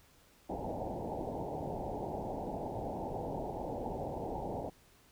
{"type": "low-pass noise", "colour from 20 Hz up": "white", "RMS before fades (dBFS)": -39, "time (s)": [0.49, 4.7], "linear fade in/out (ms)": 10, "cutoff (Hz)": 890, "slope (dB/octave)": 96, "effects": ["pink hiss -64 dBFS RMS until 5.11 s"]}